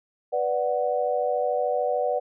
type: chord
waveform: sine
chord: B minor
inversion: none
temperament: equal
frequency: 493.9 / 587.3 / 740 Hz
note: B4 / D5 / F#5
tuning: 0 / 0 / 0 cents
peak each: -26 / -26 / -27 dBFS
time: 0.32-2.2 s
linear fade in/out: 20 ms
effects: none